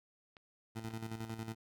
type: clicks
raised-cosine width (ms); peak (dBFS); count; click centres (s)
0.3; -38 / -36; 2; 0.368 / 0.907
type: tone with tremolo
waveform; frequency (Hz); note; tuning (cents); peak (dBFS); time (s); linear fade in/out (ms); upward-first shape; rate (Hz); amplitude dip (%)
20% pulse; 112.1; A2; +33; -34; 0.75-1.55; 20; square; 11; 60
effects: none